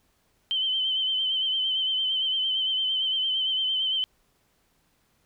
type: tone with vibrato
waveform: sine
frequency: 3083 Hz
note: G7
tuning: 29 cents flat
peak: -23 dBFS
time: 0.51-4.04 s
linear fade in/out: 0 ms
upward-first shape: sine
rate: 8.8 Hz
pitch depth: 41 cents each way
effects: pink hiss -68 dBFS RMS until 5.25 s